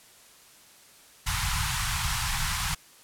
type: band-stop noise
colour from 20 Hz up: pink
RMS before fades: -28 dBFS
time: 1.26-2.75 s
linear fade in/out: 10 ms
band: 160 to 840 Hz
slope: 48 dB/octave
effects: white hiss -54 dBFS RMS until 3.03 s + low-pass 12000 Hz 12 dB/octave